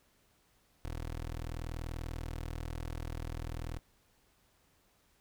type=tone; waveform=20% pulse; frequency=40.47 Hz; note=E1; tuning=31 cents flat; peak=-33 dBFS; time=0.85-3.79 s; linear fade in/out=0 ms; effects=pink hiss -70 dBFS RMS until 5.2 s